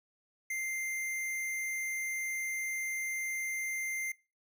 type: tone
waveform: square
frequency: 2093 Hz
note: C7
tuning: in tune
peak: -34 dBFS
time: 0.5-4.12 s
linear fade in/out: 5 ms
effects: noise-tail reverb RT60 0.3 s tail -22 dB re dry